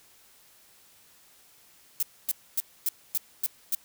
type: noise bursts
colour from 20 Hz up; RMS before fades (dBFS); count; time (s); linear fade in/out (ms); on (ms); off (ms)
violet; -26; 7; 2-3.749; 0; 27; 260
effects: white hiss -58 dBFS RMS until 3.84 s